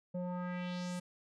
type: tone with low-pass filter sweep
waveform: square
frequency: 178.9 Hz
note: F3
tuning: 42 cents sharp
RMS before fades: -39 dBFS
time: 0.14-1 s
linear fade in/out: 10 ms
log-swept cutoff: 490 to 10000 Hz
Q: 2.2
effects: none